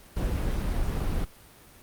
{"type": "noise", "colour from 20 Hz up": "brown", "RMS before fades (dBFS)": -27, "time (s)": [0.16, 1.25], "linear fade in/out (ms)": 10, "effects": ["pink hiss -52 dBFS RMS until 1.82 s", "Opus 32 kbps"]}